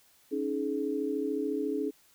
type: chord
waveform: sine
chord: C# suspended second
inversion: none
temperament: equal with one note detuned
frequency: 277.2 / 311.1 / 423.8 Hz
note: C#4 / D#4 / G#4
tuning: 0 / 0 / +35 cents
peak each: -33 / -34 / -32 dBFS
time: 0.31-1.91 s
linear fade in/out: 20 ms
effects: white hiss -63 dBFS RMS until 2.14 s